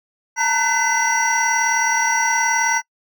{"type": "tone cluster", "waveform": "triangle", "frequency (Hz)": [893, 932, 1513, 2018, 5780], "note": ["A5", "A#5", "F#6", "B6", "F#8"], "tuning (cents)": [25, -1, 38, 37, -41], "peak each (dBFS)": -20, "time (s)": [0.36, 2.82], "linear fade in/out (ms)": 50, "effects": ["noise-tail reverb RT60 0.1 s tail -25 dB re dry", "tanh soft clip ceiling -6 dBFS"]}